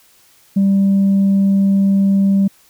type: tone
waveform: sine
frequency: 196.2 Hz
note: G3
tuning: 2 cents sharp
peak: -8 dBFS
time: 0.56-2.48 s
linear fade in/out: 10 ms
effects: tanh soft clip ceiling -8 dBFS + white hiss -51 dBFS RMS until 2.69 s